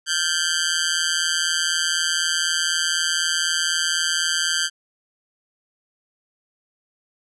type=tone with amplitude modulation; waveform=10% pulse; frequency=1568 Hz; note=G6; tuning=in tune; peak=-6 dBFS; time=0.06-4.7 s; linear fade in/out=50 ms; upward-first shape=sine; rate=164 Hz; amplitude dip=90%; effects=low-pass 8000 Hz 12 dB/octave